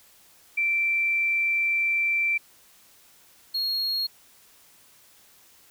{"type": "tone pair in turn", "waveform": ["sine", "triangle"], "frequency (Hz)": [2344, 4289], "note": ["D7", "C8"], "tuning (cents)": [-4, 42], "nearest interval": "minor seventh", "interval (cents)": 1046, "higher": "second", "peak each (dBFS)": [-21, -23], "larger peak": "first", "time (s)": [[0.57, 2.38], [3.54, 4.07]], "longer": "first", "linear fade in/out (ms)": 10, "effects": ["white hiss -56 dBFS RMS until 5.7 s"]}